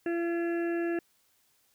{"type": "harmonic tone", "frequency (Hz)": 340, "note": "F4", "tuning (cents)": -46, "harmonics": [1, 2, 4, 5, 6, 7, 8], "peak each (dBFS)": [-28, -39, -48, -40, -53, -54, -48], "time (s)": [0.06, 0.99], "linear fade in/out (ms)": 2, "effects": ["white hiss -69 dBFS RMS until 1.74 s"]}